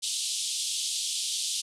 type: band-pass noise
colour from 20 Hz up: pink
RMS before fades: -31 dBFS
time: 0.02-1.62 s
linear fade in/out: 20 ms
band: 3100 to 10000 Hz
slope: 48 dB/octave
effects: none